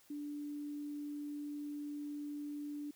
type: tone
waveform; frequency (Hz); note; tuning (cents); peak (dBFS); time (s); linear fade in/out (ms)
sine; 292.7; D4; -6; -40; 0.1-2.91; 5
effects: white hiss -66 dBFS RMS until 2.95 s